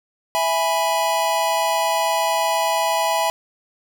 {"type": "chord", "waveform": "square", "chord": "E major", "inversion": "none", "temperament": "equal", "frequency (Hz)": [659.3, 830.6, 987.8], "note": ["E5", "G#5", "B5"], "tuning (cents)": [0, 0, 0], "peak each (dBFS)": -23, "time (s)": [0.35, 3.3], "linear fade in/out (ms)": 0, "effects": []}